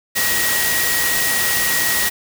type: tone in noise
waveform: sine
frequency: 1901 Hz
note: A#6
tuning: 33 cents sharp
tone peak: -21 dBFS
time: 0.15-2.1 s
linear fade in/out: 20 ms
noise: white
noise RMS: -19 dBFS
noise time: 0.15-2.1 s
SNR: -5 dB
effects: none